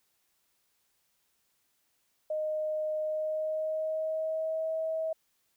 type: tone with pitch glide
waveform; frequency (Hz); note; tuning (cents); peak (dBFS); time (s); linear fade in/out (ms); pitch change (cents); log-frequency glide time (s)
sine; 618 to 641.3; D#5 to E5; -12 to -48; -29; 2.3-5.13; 5; +64; 3-4.71
effects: white hiss -74 dBFS RMS until 5.56 s